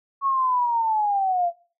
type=linear sweep; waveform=sine; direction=down; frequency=1108.7 to 679 Hz; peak=-19 dBFS; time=0.21-1.52 s; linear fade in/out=50 ms; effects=noise-tail reverb RT60 0.4 s tail -19 dB re dry